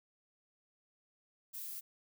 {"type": "noise", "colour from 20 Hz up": "violet", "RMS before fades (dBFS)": -44, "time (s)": [1.53, 1.81], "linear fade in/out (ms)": 20, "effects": []}